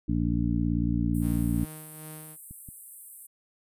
harmonic tone, 58 Hz, A#1, 8 cents flat, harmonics 1 / 2 / 3 / 4 / 5, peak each -30 / -30 / -30 / -30 / -30 dBFS, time 0.08-1.65 s, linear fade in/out 10 ms
pink high-pass noise, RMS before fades -45 dBFS, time 1.14-3.27 s, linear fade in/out 10 ms, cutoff 8300 Hz, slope 96 dB/octave
sawtooth tone with tremolo, 155.56 Hz, D#3, in tune, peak -37 dBFS, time 1.2-2.37 s, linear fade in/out 50 ms, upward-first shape sine, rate 2.5 Hz, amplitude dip 50%
clicks, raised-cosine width 5 ms, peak -32 dBFS, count 2, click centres 2.51 / 2.688 s
effects resampled to 32000 Hz

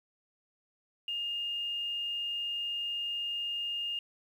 sine tone with quantisation, 2828 Hz, F7, 21 cents sharp, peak -32 dBFS, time 1.08-3.99 s, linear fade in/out 2 ms, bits 10, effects none

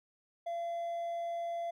triangle tone with hard clipping, 682 Hz, F5, 41 cents flat, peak -35 dBFS, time 0.46-1.71 s, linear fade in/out 10 ms, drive 5 dB, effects none

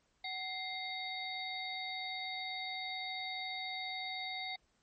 harmonic tone with a mistuned harmonic, 751 Hz, F#5, 26 cents sharp, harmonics 1 / 3 / 5 / 6, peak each -44 / -42 / -43 / -47 dBFS, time 0.24-4.56 s, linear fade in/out 5 ms, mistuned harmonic 3, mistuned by -120 cents, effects pink hiss -75 dBFS RMS until 4.82 s + MP3 32 kbps

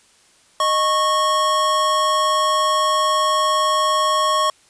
square tone pair together, 617.7 / 1100 Hz, D#5 / C#6, -13 / -14 cents, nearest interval minor seventh, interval 999 cents, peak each -23 / -17 dBFS, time 0.6-4.5 s, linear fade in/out 2 ms, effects white hiss -54 dBFS RMS until 4.69 s + resampled to 22050 Hz

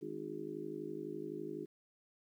harmonic tone with a mistuned harmonic, 51.91 Hz, G#1, in tune, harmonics 3 / 4 / 5 / 6 / 7 / 8, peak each -52 / -52 / -54 / -45 / -45 / -46 dBFS, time 0.01-1.66 s, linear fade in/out 20 ms, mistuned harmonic 5, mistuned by +70 cents, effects 12-bit

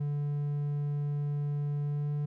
triangle tone with pitch glide, 145.4 to 146.67 Hz, D3 to D3, -17 to -2 cents, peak -27 dBFS, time 0-2.26 s, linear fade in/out 10 ms, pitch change +15 cents, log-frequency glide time 1.83-2.12 s, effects none

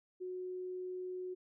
sine tone, 366.5 Hz, F#4, 16 cents flat, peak -39 dBFS, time 0.2-1.35 s, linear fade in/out 20 ms, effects none

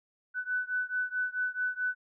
sine beating tone pair, 1495 / 1499.6 Hz, F#6 / F#6, +17 / +23 cents, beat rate 4.6 Hz, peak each -32 / -33 dBFS, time 0.34-1.95 s, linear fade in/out 50 ms, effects none

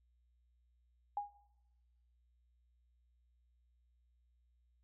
sine tone with exponential decay, 819 Hz, G#5, 24 cents flat, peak -32 dBFS, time 1.17-1.38 s, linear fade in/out 2 ms, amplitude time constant 44 ms, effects noise-tail reverb RT60 1.0 s tail -21 dB re dry + added 60 Hz sine -70 dBFS peak until 4.83 s

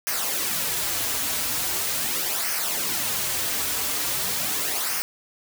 white noise with flanger, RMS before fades -26 dBFS, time 0.07-5.02 s, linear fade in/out 0 ms, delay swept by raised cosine 0.26 to 5.76 ms, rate 0.41 Hz, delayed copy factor -0.6, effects none

